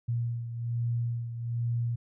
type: beating tone pair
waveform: sine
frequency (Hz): 117.9 / 119.1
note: A#2 / A#2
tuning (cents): +20 / +38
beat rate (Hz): 1.2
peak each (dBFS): -29 / -36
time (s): 0.08-1.96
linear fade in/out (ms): 10
effects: none